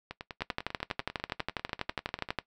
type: two click trains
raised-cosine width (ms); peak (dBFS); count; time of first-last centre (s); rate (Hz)
0.3; -14 / -22; 25 / 23; 0.42-2.387 / 0.11-2.288; 12.2 / 10.1
effects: noise-tail reverb RT60 0.1 s tail -18 dB re dry